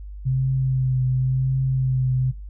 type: tone with vibrato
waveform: sine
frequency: 130.4 Hz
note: C3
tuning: 5 cents flat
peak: -18 dBFS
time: 0.25-2.32 s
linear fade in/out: 20 ms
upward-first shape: triangle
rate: 0.93 Hz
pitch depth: 31 cents each way
effects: noise-tail reverb RT60 0.2 s tail -19 dB re dry + added 50 Hz sine -33 dBFS peak until 2.49 s